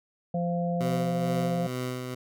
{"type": "harmonic tone", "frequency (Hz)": 173.2, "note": "F3", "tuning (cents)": -14, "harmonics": [1, 3, 4], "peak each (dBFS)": [-27, -32, -33], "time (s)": [0.34, 1.67], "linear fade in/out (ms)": 5}
{"type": "tone with tremolo", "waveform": "15% pulse", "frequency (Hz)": 126.5, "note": "B2", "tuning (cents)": 42, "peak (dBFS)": -23, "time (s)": [0.8, 2.15], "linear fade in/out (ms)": 10, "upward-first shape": "sine", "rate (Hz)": 2.2, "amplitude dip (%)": 40}
{"effects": []}